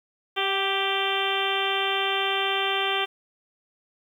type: harmonic tone with a mistuned harmonic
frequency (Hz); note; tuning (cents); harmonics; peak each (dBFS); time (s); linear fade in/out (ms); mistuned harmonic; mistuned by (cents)
392; G4; 0; 1 / 2 / 3 / 4 / 5 / 6 / 7 / 8 / 9; -30 / -30 / -31 / -33 / -34 / -33 / -32 / -29 / -34; 0.36-3.06; 20; 2; -24
effects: 9-bit